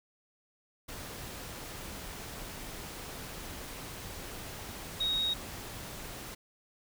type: tone in noise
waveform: sine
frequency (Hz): 3771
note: A#7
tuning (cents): +19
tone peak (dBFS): -28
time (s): 5-5.34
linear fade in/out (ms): 10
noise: pink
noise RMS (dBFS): -43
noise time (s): 0.88-6.35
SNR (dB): +12
effects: none